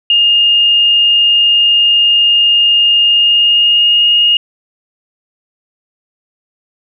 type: tone with pitch glide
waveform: sine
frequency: 2832 to 2855 Hz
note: F7 to F7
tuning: +23 to +37 cents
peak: -6 dBFS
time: 0.1-4.37 s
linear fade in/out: 2 ms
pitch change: +14 cents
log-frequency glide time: 3.06-4.08 s
effects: none